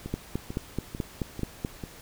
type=two click trains; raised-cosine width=3 ms; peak=-15 / -22 dBFS; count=8 / 5; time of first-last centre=0.14-1.649 / 0.06-1.838 s; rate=4.64 / 2.25 Hz; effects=pink hiss -48 dBFS RMS until 2.01 s